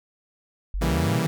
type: exponential sweep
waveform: sine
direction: up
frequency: 43.47 to 155.56 Hz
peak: -24 dBFS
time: 0.74-1.27 s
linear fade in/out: 0 ms
type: chord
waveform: sawtooth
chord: C# diminished seventh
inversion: none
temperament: equal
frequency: 138.59 / 164.81 / 196 / 233.1 Hz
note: C#3 / E3 / G3 / Bb3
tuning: 0 / 0 / 0 / 0 cents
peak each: -25 / -21 / -26 / -26 dBFS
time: 0.81-1.27 s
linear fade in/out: 10 ms
effects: none